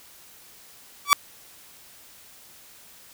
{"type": "tone with exponential growth", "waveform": "sawtooth", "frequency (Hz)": 1148, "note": "D6", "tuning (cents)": -40, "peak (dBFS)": -5, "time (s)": [1.05, 1.13], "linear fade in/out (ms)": 0, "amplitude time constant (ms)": 17, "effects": ["white hiss -50 dBFS RMS until 3.13 s"]}